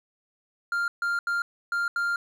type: tone bursts at uneven times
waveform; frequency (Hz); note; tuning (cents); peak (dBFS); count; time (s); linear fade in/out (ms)
triangle; 1396.9; F6; 0; -22; 5; 0.72-0.88 / 1.02-1.19 / 1.27-1.42 / 1.72-1.88 / 1.96-2.16; 2
effects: none